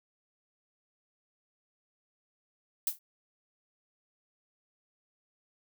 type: noise with exponential decay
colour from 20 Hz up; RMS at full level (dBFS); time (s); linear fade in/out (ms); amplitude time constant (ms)
violet; -25; 2.87-2.99; 2; 25
effects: none